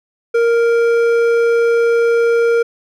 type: tone with hard clipping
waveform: triangle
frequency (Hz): 466.2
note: A#4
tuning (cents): 0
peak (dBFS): -12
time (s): 0.34-2.63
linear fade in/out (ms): 10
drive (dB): 12
effects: none